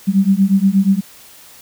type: beating tone pair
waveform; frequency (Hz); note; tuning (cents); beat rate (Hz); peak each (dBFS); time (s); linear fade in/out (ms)
sine; 190.6 / 199; G3 / G3; -48 / +26; 8.4; -13; 0.07-1.01; 20
effects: white hiss -42 dBFS RMS until 1.61 s